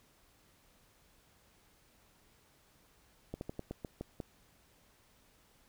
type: slowing click train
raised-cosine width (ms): 2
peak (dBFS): -26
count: 8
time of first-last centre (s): 3.34-4.202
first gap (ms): 71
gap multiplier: 1.18
effects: pink hiss -67 dBFS RMS until 5.68 s